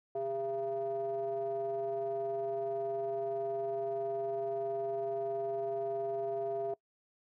triangle ring-modulated tone, 137.7 Hz, C#3, 11 cents flat, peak -28 dBFS, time 0.15-6.74 s, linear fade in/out 5 ms, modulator 540 Hz, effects noise-tail reverb RT60 0.1 s tail -22 dB re dry

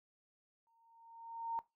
sine tone with exponential growth, 919 Hz, A#5, 25 cents flat, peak -34 dBFS, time 0.67-1.59 s, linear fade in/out 0 ms, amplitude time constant 200 ms, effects noise-tail reverb RT60 0.2 s tail -18 dB re dry

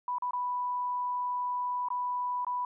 sine tone with dropouts, 987.8 Hz, B5, in tune, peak -29 dBFS, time 0.08-2.65 s, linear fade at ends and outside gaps 2 ms, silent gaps 0.184-0.222 / 0.309-0.333 / 1.886-1.903 / 2.448-2.467 s, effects none

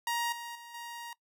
sawtooth tone with level steps, 942 Hz, A#5, 18 cents sharp, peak -26 / -36 / -43 / -37 dBFS, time 0.07-1.13 s, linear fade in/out 2 ms, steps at 0.32 / 0.55 / 0.74 s, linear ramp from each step 5 ms, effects noise-tail reverb RT60 0.1 s tail -20 dB re dry

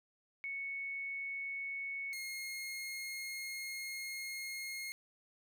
sine / sawtooth tone pair in turn, 2213 / 2148 Hz, C#7 / C7, -3 / +45 cents, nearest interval minor second, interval 52 cents, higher first, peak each -38 / -37 dBFS, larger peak second, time 0.44-2.13 / 2.13-4.92 s, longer second, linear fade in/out 0 ms, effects none

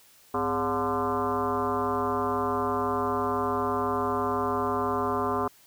sine tone with frequency modulation, 723 Hz, F#5, 40 cents flat, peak -24 dBFS, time 0.34-5.48 s, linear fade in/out 5 ms, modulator 156 Hz, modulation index 3.3, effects white hiss -57 dBFS RMS until 5.66 s

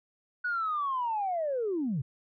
sine linear sweep, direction down, 1480 to 116.54 Hz, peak -27 dBFS, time 0.44-2.02 s, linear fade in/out 10 ms, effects tanh soft clip ceiling -23 dBFS

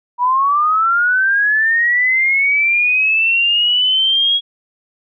sine linear sweep, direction up, 961 to 3322 Hz, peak -11 dBFS, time 0.18-4.41 s, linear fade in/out 50 ms, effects none

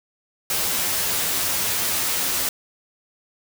white noise with comb filter, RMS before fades -23 dBFS, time 0.5-2.49 s, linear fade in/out 2 ms, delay 11 ms, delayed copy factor +0.75, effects none

